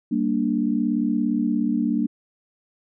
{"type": "chord", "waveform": "sine", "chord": "G minor", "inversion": "none", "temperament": "equal", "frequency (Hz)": [196, 233.1, 293.7], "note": ["G3", "Bb3", "D4"], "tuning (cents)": [0, 0, 0], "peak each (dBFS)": [-26, -22, -24], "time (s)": [0.11, 2.07], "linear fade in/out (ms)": 10, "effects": []}